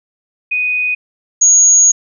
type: tone pair in turn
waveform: sine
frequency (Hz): 2489 / 6660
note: D#7 / G#8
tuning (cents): 0 / +4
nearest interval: octave + perfect fourth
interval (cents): 1704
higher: second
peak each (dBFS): -13 / -5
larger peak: second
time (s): 0.51-0.95 / 1.41-1.92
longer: second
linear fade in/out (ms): 10
effects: none